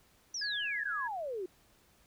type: exponential sweep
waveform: sine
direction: down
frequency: 6020 to 349.2 Hz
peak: -35 dBFS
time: 0.34-1.46 s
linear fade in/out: 5 ms
type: tone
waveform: sine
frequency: 1668 Hz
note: G#6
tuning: 7 cents sharp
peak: -35 dBFS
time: 0.41-1.08 s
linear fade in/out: 10 ms
effects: pink hiss -66 dBFS RMS until 2.06 s